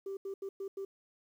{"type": "tone bursts at uneven times", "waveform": "sine", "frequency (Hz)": 391, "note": "G4", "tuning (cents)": -4, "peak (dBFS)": -35, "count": 5, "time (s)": [[0.06, 0.17], [0.25, 0.34], [0.42, 0.49], [0.6, 0.68], [0.77, 0.85]], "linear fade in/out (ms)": 5, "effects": ["tanh soft clip ceiling -34 dBFS", "11-bit"]}